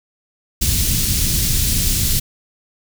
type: band-stop noise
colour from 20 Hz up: pink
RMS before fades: -17 dBFS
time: 0.61-2.2 s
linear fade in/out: 10 ms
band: 150 to 4500 Hz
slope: 12 dB/octave
effects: none